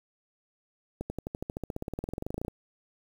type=accelerating click train; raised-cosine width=2 ms; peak=-20 dBFS; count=27; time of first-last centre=1.01-2.482 s; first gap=90 ms; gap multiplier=0.96; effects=8-bit